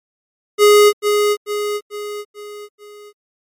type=tone with echo; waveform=square; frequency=415.3 Hz; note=G#4; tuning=in tune; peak=-7 dBFS; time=0.58-0.93 s; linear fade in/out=50 ms; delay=440 ms; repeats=5; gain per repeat=-6 dB; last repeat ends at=3.13 s; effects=MP3 64 kbps